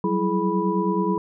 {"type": "tone cluster", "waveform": "sine", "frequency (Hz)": [184.1, 193.5, 333.1, 422.7, 984], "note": ["F#3", "G3", "E4", "G#4", "B5"], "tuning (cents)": [-8, -22, 18, 31, -7], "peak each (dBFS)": -26, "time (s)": [0.04, 1.18], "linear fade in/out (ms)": 2, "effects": []}